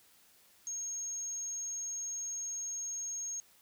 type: tone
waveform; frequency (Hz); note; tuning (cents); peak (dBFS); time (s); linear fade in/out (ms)
sine; 6520; G#8; -33; -36; 0.67-3.4; 0
effects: white hiss -64 dBFS RMS until 3.61 s